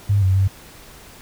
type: tone with pitch steps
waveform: sine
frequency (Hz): 100.9 / 94.3 / 96.4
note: G#2 / F#2 / G2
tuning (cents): -49 / +33 / -28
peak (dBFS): -13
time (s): 0.09-0.48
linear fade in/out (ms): 10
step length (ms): 130
effects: pink hiss -43 dBFS RMS until 1.21 s